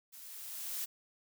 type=noise with level ramp; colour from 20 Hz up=blue; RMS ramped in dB=-52 to -37 dBFS; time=0.12-0.86 s; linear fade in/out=20 ms; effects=none